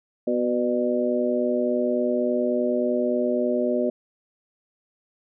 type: harmonic tone with a mistuned harmonic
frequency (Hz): 123.47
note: B2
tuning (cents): 0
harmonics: 2 / 3 / 4 / 5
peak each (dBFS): -25 / -26 / -28 / -25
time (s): 0.27-3.9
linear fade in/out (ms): 5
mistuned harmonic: 5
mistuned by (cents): -40
effects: none